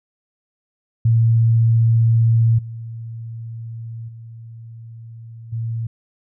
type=tone with level steps; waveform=sine; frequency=114.4 Hz; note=A#2; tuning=32 cents flat; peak=-11 / -28 / -34 / -21 dBFS; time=1.05-5.87 s; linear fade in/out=5 ms; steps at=2.58 / 4.08 / 5.52 s; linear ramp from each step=10 ms; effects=none